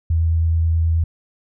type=tone with vibrato; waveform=sine; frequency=82 Hz; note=E2; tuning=9 cents flat; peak=-14 dBFS; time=0.1-1.04 s; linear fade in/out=5 ms; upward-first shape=triangle; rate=9.4 Hz; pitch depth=13 cents each way; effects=none